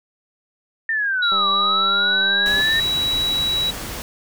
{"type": "linear two-way sweep", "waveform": "sine", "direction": "down then up", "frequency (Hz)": [1823, 1158, 1823], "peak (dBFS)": -18, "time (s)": [0.89, 2.8], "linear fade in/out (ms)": 2, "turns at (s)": 1.49}
{"type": "tone", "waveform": "sine", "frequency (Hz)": 3900, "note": "B7", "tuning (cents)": -23, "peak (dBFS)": -18, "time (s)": [1.22, 3.71], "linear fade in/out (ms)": 10}
{"type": "click train", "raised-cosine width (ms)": 1, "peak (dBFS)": -20, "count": 256, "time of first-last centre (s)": [1.32, 2.608], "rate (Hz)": 198}
{"type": "noise", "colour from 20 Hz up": "pink", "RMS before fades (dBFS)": -30, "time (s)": [2.46, 4.02], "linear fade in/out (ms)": 0}
{"effects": []}